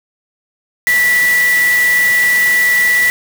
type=tone in noise; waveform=sine; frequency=1959 Hz; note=B6; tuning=15 cents flat; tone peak=-9 dBFS; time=0.87-3.1 s; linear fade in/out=0 ms; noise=white; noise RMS=-22 dBFS; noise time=0.87-3.1 s; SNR=+10 dB; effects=none